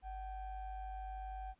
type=ring-modulated tone; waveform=triangle; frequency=403.4 Hz; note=G4; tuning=50 cents sharp; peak=-37 dBFS; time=0.02-1.55 s; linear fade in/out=50 ms; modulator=353 Hz; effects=pink hiss -75 dBFS RMS until 1.59 s + resampled to 8000 Hz